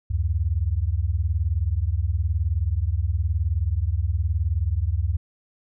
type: beating tone pair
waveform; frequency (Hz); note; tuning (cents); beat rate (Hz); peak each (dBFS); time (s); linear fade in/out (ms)
sine; 72 / 91; D2 / F#2; -34 / -28; 19; -23 / -23; 0.1-5.17; 10
effects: none

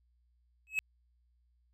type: tone with exponential growth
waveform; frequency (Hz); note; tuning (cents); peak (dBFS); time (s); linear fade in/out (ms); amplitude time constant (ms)
triangle; 2574; E7; -42; -23; 0.67-0.79; 0; 25
effects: added 60 Hz sine -68 dBFS peak until 1.73 s

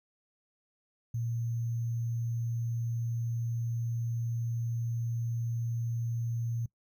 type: tone with sample-and-hold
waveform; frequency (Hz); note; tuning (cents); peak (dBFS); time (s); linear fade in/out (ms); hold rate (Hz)
sine; 116.54; A#2; 0; -30; 1.14-6.66; 5; 6300
effects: noise-tail reverb RT60 0.1 s tail -22 dB re dry

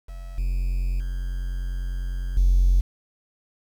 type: tone with level steps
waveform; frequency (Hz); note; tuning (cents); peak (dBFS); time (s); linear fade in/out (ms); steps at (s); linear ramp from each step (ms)
triangle; 45; F#1; -47; -31 / -19 / -23 / -11; 0.08-2.81; 10; 0.38 / 1 / 2.37; 2
effects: tanh soft clip ceiling -11 dBFS + 8-bit

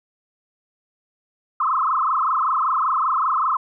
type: tone with frequency modulation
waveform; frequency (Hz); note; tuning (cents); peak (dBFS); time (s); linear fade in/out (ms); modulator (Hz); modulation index
sine; 1174.7; D6; 0; -17; 1.6-3.57; 5; 25.2; 5.9
effects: none

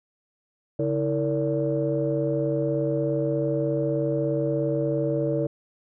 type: tone cluster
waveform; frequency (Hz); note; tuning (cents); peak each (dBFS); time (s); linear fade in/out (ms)
sine; 141.1 / 323.2 / 457.3 / 574; C#3 / E4 / A#4 / D5; +31 / -34 / -33 / -40; -27; 0.79-5.47; 5
effects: tanh soft clip ceiling -13 dBFS

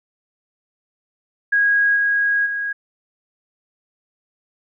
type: tone with level steps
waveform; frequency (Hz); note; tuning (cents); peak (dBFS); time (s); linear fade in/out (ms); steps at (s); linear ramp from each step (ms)
sine; 1645; G#6; -17; -13 / -15 / -21; 1.52-2.73; 10; 1.95 / 2.45; 20
effects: none

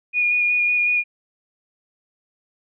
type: tone with vibrato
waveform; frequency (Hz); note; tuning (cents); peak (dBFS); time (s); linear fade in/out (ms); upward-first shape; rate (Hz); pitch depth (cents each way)
sine; 2445; D#7; -31; -16; 0.13-1.04; 50; square; 5.4; 11
effects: none

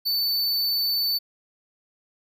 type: tone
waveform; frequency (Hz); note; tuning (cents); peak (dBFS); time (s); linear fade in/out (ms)
square; 4512; C#8; +30; -22; 0.05-1.19; 20
effects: none

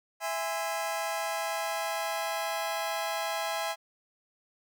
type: chord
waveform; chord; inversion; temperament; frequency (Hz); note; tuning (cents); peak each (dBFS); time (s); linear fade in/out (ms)
sawtooth; E augmented; none; just; 659.3 / 824.1 / 1030.1; E5 / G#5 / B#5; 0 / -14 / -27; -30 / -30 / -34; 0.2-3.76; 50
effects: none

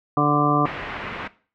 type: harmonic tone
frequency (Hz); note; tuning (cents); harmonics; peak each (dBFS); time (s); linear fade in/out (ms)
146.83; D3; 0; 1 / 2 / 3 / 4 / 5 / 7 / 8; -23 / -21 / -27 / -28 / -24 / -26 / -21; 0.17-0.66; 2
type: low-pass noise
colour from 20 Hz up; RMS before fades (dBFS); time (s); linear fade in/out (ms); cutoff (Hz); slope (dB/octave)
white; -32; 0.65-1.28; 10; 2300; 24
effects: noise-tail reverb RT60 0.4 s tail -18 dB re dry

